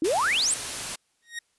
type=exponential sweep; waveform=sine; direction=up; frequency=293.7 to 9397 Hz; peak=-21 dBFS; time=0.02-0.54 s; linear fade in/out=2 ms
type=noise; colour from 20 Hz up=white; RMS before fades=-32 dBFS; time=0.04-0.96 s; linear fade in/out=10 ms
type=tone with exponential growth; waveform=sawtooth; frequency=1872 Hz; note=A#6; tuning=7 cents sharp; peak=-25 dBFS; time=1.22-1.39 s; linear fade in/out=5 ms; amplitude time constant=35 ms
effects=white hiss -70 dBFS RMS until 1.58 s + resampled to 24000 Hz